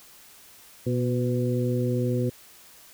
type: harmonic tone with a mistuned harmonic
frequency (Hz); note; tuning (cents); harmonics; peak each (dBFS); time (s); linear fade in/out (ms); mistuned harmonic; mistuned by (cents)
122.3; B2; -16; 1 / 2 / 3 / 4; -25 / -28 / -30 / -31; 0.86-2.3; 10; 4; +36
effects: white hiss -51 dBFS RMS until 2.93 s